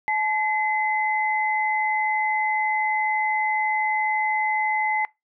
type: tone pair together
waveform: sine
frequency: 859 / 2043 Hz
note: A5 / C7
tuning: -42 / -42 cents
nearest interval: octave + minor third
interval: 1500 cents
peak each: -23 dBFS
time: 0.08-5.05 s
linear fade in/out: 0 ms
effects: noise-tail reverb RT60 0.2 s tail -23 dB re dry